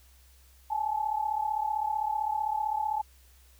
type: tone pair together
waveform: sine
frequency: 834 / 869.6 Hz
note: G#5 / A5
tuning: +7 / -21 cents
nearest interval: minor second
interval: 72 cents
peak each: -31 / -29 dBFS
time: 0.7-3.02 s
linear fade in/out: 10 ms
effects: added 64 Hz sine -56 dBFS peak until 3.59 s + white hiss -62 dBFS RMS until 3.59 s